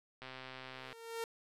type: click train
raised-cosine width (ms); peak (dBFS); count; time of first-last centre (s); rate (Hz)
0.3; -31; 93; 0.22-0.928; 130
type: tone with exponential growth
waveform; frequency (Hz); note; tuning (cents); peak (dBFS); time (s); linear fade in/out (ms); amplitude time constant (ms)
sawtooth; 458.1; A#4; -30; -32; 0.59-1.24; 1; 140
effects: resampled to 32000 Hz